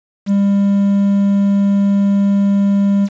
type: tone with quantisation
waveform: triangle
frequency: 199.6 Hz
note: G3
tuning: 32 cents sharp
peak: -8 dBFS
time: 0.26-3.09 s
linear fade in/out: 50 ms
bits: 6
effects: resampled to 16000 Hz